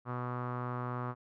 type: tone with low-pass filter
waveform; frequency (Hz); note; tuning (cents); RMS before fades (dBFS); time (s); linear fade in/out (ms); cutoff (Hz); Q
sawtooth; 123.47; B2; 0; -37; 0.05-1.15; 50; 1200; 4.4
effects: none